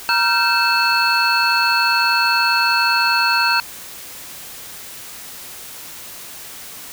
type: tone cluster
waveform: sine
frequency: 942 / 1377 / 1547 / 2633 / 4353 Hz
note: A#5 / F6 / G6 / E7 / C#8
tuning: +18 / -25 / -23 / -3 / -32 cents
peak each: -20 dBFS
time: 0.09-3.6 s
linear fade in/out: 0 ms
effects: white hiss -35 dBFS RMS until 6.92 s